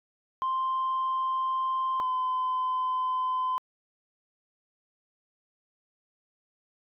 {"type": "tone pair in turn", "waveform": "sine", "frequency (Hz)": [1046.5, 1023.2], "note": ["C6", "C6"], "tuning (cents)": [0, -39], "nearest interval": "unison", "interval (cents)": 39, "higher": "first", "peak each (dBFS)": -24, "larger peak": "neither", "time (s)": [[0.42, 2], [2, 3.58]], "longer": "neither", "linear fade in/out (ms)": 0, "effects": ["tanh soft clip ceiling -23 dBFS"]}